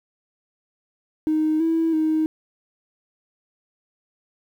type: tone with pitch steps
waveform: triangle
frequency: 311.1 / 326.4 / 314 Hz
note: D#4 / E4 / D#4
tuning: 0 / -17 / +16 cents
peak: -14 dBFS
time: 1.27-2.26 s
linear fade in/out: 0 ms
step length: 330 ms
effects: tanh soft clip ceiling -15 dBFS + 9-bit